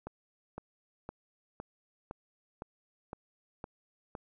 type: click train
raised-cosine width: 1 ms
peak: -26 dBFS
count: 9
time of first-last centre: 0.07-4.152 s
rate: 1.96 Hz
effects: none